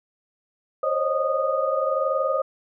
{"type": "tone cluster", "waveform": "sine", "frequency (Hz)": [527, 548, 620, 1235], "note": ["C5", "C#5", "D#5", "D#6"], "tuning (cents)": [12, -20, -6, -13], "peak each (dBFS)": -26, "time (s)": [0.83, 2.42], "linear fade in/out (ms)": 5, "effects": []}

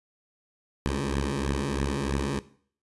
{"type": "beating tone pair", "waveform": "10% pulse", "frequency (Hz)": [68.1, 71.2], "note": ["C#2", "C#2"], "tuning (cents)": [-30, 47], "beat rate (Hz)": 3.1, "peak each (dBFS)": -21, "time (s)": [0.86, 2.39], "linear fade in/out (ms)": 0, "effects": ["noise-tail reverb RT60 0.5 s tail -17 dB re dry", "resampled to 24000 Hz"]}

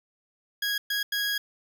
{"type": "tone bursts at uneven times", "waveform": "20% pulse", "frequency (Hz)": 1652, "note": "G#6", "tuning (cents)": -10, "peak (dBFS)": -21, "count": 3, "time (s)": [[0.62, 0.78], [0.9, 1.03], [1.12, 1.38]], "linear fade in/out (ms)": 5, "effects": []}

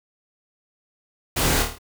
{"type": "noise with echo", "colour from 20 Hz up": "pink", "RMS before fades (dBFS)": -22, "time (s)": [1.36, 1.63], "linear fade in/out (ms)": 10, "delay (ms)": 26, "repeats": 6, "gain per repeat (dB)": -4, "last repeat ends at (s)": 1.786, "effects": []}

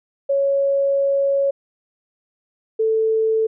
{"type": "tone pair in turn", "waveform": "sine", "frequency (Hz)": [554.4, 442.3], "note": ["C#5", "A4"], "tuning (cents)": [0, 9], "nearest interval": "major third", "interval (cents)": 391, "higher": "first", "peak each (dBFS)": -15, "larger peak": "neither", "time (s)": [[0.29, 1.51], [2.79, 3.47]], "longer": "first", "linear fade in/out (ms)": 10, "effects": []}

